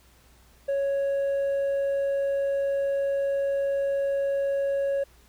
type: tone with hard clipping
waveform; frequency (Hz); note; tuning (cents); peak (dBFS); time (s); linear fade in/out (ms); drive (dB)
triangle; 554.4; C#5; 0; -22; 0.68-5.04; 10; 1
effects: added 60 Hz sine -57 dBFS peak until 5.28 s + pink hiss -59 dBFS RMS until 5.28 s